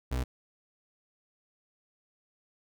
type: tone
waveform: 35% pulse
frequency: 63.2 Hz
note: B1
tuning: 41 cents sharp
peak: -27 dBFS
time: 0.11-0.24 s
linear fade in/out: 10 ms
effects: none